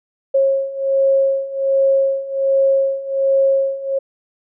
sine beating tone pair, 542 / 543.3 Hz, C#5 / C#5, -39 / -35 cents, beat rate 1.3 Hz, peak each -18 / -15 dBFS, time 0.34-3.99 s, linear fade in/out 10 ms, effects none

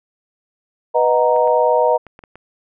sine chord, B major seventh, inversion none, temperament equal, 493.9 / 622.3 / 740 / 932.3 Hz, B4 / D#5 / F#5 / A#5, 0 / 0 / 0 / 0 cents, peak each -16 / -16 / -22 / -17 dBFS, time 0.94-1.98 s, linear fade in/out 20 ms
clicks, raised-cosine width 0.5 ms, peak -24 dBFS, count 6, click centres 1.363 / 1.475 / 2.067 / 2.191 / 2.238 / 2.356 s
effects none

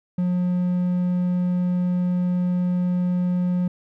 triangle tone, 179.2 Hz, F3, 45 cents sharp, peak -17 dBFS, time 0.18-3.68 s, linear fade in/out 5 ms, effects none

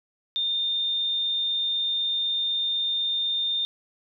sine tone, 3624 Hz, A#7, 50 cents flat, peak -23 dBFS, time 0.36-3.65 s, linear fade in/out 0 ms, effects none

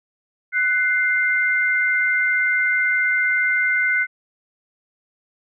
sine tone pair together, 1491.6 / 2093 Hz, F#6 / C7, +14 / 0 cents, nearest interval tritone, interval 586 cents, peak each -19 dBFS, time 0.52-4.07 s, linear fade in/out 50 ms, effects none

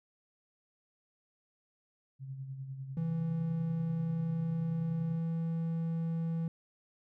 sine tone with tremolo, 134.2 Hz, C3, 44 cents sharp, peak -37 dBFS, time 2.19-5.21 s, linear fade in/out 50 ms, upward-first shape sine, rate 10 Hz, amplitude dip 50%
triangle tone, 164.81 Hz, E3, in tune, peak -29 dBFS, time 2.97-6.48 s, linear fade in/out 2 ms
effects none

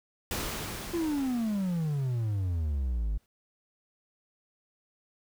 pink noise with exponential decay, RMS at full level -32 dBFS, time 0.31-3.26 s, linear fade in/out 1 ms, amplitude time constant 640 ms
triangle exponential sweep, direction down, 350.3 to 49 Hz, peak -25 dBFS, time 0.93-3.18 s, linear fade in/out 10 ms
effects none

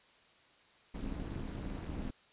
brown noise with amplitude modulation, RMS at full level -36 dBFS, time 0.94-2.11 s, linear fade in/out 10 ms, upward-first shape sine, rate 233 Hz, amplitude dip 100%, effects white hiss -64 dBFS RMS until 2.32 s + resampled to 8000 Hz

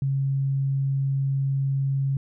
sine tone, 136.6 Hz, C#3, 25 cents flat, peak -21 dBFS, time 0.02-2.17 s, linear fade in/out 2 ms, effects none

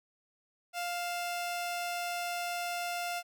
sawtooth tone pair together, 701 / 2647 Hz, F5 / E7, +6 / +7 cents, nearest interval octave + major seventh, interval 2301 cents, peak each -30 / -40 dBFS, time 0.73-3.23 s, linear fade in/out 50 ms, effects none

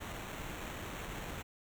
pink noise with sample-and-hold, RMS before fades -43 dBFS, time 0-1.43 s, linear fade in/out 20 ms, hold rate 4900 Hz, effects none

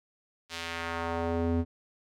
square tone with band-pass filter sweep, 83.8 Hz, E2, 29 cents sharp, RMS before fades -31 dBFS, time 0.49-1.65 s, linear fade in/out 50 ms, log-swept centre 4200 to 220 Hz, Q 1, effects none

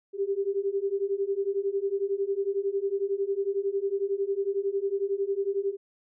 sine beating tone pair, 389.6 / 400.6 Hz, G4 / G4, -11 / +38 cents, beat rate 11 Hz, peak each -29 / -28 dBFS, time 0.13-5.77 s, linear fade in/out 50 ms, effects none

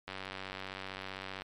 click train, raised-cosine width 0.3 ms, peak -24 dBFS, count 129, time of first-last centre 0.08-1.42 s, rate 95.5 Hz, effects MP3 96 kbps

